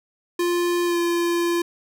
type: tone with pitch glide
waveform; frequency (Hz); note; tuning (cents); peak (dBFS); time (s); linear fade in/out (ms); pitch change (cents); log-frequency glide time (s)
square; 349.2 to 343.6; F4 to F4; 0 to -28; -20; 0.39-1.62; 5; -28; 0.85-0.98
effects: none